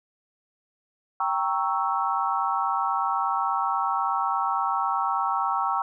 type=chord; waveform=sine; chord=G diminished seventh; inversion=none; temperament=equal; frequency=784 / 932.3 / 1108.7 / 1318.5 Hz; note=G5 / Bb5 / Db6 / Fb6; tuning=0 / 0 / 0 / 0 cents; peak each=-28 dBFS; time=1.2-5.82 s; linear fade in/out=2 ms; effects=none